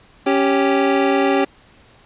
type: tone pair together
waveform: 25% pulse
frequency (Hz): 277.2 / 391.4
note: C#4 / G4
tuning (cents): 0 / -3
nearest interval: tritone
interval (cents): 597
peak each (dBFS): -13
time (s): 0.26-1.45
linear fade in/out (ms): 10
effects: pink hiss -50 dBFS RMS until 2.05 s + resampled to 8000 Hz